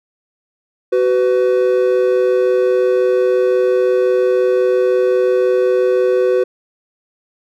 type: tone pair together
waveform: triangle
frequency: 375.3 / 501 Hz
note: F#4 / B4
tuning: +25 / +25 cents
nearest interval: perfect fourth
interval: 500 cents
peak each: -12 dBFS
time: 0.92-6.44 s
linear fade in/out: 10 ms
effects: none